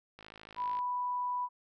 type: click train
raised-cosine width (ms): 0.3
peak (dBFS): -33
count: 33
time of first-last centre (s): 0.19-0.789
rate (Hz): 53.4
type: tone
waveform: sine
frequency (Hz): 987.8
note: B5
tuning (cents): 0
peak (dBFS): -31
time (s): 0.56-1.49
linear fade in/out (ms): 50
effects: none